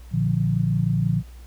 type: chord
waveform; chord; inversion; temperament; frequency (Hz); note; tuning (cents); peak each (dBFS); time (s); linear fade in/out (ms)
sine; Bb major; none; equal with one note detuned; 116.54 / 146.83 / 173.01; Bb2 / D3 / F3; 0 / 0 / -16; -23 / -23 / -23; 0.11-1.23; 50
effects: added 60 Hz sine -39 dBFS peak until 1.46 s + pink hiss -54 dBFS RMS until 1.46 s